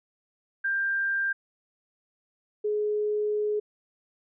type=tone pair in turn; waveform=sine; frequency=1588 / 420.6 Hz; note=G6 / G#4; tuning=+22 / +22 cents; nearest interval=octave + major seventh; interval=2300 cents; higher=first; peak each=-24 dBFS; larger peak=neither; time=0.64-1.33 / 2.64-3.6 s; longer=second; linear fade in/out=10 ms; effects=none